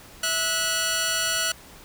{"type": "tone pair together", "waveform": "10% pulse", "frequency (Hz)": [653.9, 1468], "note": ["E5", "F#6"], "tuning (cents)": [-14, -14], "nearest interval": "octave + major second", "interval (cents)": 1400, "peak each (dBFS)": [-21, -15], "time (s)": [0.23, 1.52], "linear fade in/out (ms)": 5, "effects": ["pink hiss -47 dBFS RMS until 1.84 s"]}